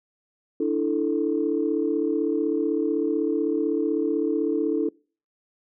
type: chord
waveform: sine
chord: D suspended second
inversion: none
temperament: equal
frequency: 293.7 / 329.6 / 440 Hz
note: D4 / E4 / A4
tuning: 0 / 0 / 0 cents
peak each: -25 dBFS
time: 0.6-4.89 s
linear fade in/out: 5 ms
effects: noise-tail reverb RT60 0.4 s tail -26 dB re dry + tanh soft clip ceiling -11 dBFS